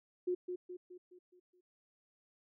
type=tone with echo; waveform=sine; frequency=360.4 Hz; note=F#4; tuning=45 cents flat; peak=-31 dBFS; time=0.27-0.35 s; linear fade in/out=10 ms; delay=210 ms; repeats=6; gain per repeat=-6 dB; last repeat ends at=1.61 s; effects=none